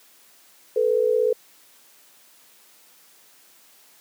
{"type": "tone pair together", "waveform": "sine", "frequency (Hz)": [437.2, 493.9], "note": ["A4", "B4"], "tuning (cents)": [-11, 0], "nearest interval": "major second", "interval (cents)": 211, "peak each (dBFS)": -20, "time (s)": [0.76, 1.33], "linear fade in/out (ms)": 5, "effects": ["white hiss -54 dBFS RMS until 4 s", "high-pass 200 Hz 12 dB/octave"]}